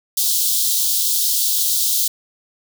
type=high-pass noise; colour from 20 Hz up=white; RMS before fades=-18 dBFS; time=0.17-2.08 s; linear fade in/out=5 ms; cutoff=3400 Hz; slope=48 dB/octave; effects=none